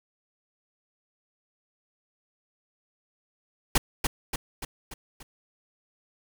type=noise with echo; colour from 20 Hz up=pink; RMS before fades=-20 dBFS; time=3.75-3.78 s; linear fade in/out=5 ms; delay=290 ms; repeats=5; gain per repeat=-5 dB; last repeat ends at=5.23 s; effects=none